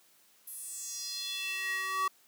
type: tone with high-pass filter sweep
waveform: square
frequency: 380.5 Hz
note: F#4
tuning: 48 cents sharp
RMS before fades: -36 dBFS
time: 0.47-2.08 s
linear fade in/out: 5 ms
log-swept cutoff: 12000 to 1100 Hz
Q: 4
effects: white hiss -64 dBFS RMS until 2.27 s + high-pass 150 Hz 12 dB/octave